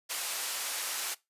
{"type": "band-pass noise", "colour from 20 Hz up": "white", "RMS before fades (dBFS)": -35, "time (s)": [0.09, 1.15], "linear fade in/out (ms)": 20, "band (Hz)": [600, 12000], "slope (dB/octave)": 12, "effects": ["noise-tail reverb RT60 0.2 s tail -20 dB re dry", "resampled to 32000 Hz"]}